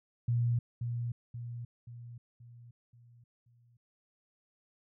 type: tone with echo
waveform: sine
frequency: 119.1 Hz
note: A#2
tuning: 38 cents sharp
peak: -26 dBFS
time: 0.28-0.59 s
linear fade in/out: 5 ms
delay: 530 ms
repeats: 6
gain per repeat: -6 dB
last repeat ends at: 3.77 s
effects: none